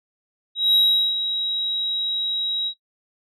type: tone with ADSR envelope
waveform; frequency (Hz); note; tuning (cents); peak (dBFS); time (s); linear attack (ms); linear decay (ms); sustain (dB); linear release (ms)
sine; 3838; A#7; +50; -10; 0.55-2.74; 200; 390; -11; 72
effects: noise-tail reverb RT60 0.1 s tail -18 dB re dry + tanh soft clip ceiling -12 dBFS